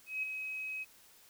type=tone with ADSR envelope; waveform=sine; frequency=2544 Hz; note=D#7; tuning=38 cents sharp; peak=-31 dBFS; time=0.06-0.85 s; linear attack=170 ms; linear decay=7 ms; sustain=-6 dB; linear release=27 ms; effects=white hiss -61 dBFS RMS until 1.29 s